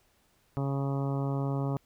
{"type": "harmonic tone", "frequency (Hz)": 138.1, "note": "C#3", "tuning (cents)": -6, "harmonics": [1, 2, 3, 4, 5, 6, 7, 8, 9], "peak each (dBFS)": [-29, -35, -39, -41, -43, -45, -46, -47, -48], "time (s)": [0.57, 1.77], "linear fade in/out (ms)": 0, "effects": ["pink hiss -68 dBFS RMS until 1.85 s"]}